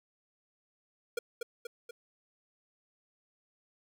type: tone with echo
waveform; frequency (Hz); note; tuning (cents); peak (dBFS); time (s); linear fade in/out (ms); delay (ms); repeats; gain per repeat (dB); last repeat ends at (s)
square; 472.3; A#4; +23; -31; 1.17-1.19; 5; 240; 3; -4; 1.91
effects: none